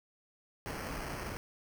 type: noise with sample-and-hold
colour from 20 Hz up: pink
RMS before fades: -40 dBFS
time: 0.66-1.37 s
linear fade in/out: 0 ms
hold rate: 3675 Hz
effects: none